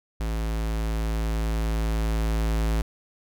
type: tone with level ramp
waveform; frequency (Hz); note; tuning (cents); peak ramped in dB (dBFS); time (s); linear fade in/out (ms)
square; 54.8; A1; -6; -26 to -22; 0.2-2.82; 5
effects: none